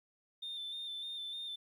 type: tone with vibrato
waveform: sine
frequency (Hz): 3586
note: A7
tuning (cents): +32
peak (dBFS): -38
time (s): 0.42-1.56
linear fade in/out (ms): 10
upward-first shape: square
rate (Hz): 3.3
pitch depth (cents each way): 25
effects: tanh soft clip ceiling -37 dBFS + 12-bit